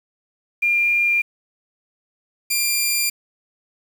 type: tone pair in turn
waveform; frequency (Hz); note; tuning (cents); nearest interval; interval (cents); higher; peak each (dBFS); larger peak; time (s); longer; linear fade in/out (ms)
sine / 10% pulse; 2399 / 2389; D7 / D7; +36 / +29; unison; 7; first; -15 / -9; second; 0.62-1.22 / 2.5-3.1; neither; 10
effects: 7-bit